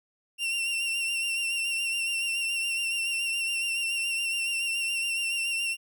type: tone with vibrato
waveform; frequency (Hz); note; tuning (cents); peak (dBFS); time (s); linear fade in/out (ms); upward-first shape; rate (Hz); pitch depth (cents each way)
40% pulse; 2740; F7; -34; -26; 0.38-5.77; 50; sine; 7.1; 35
effects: none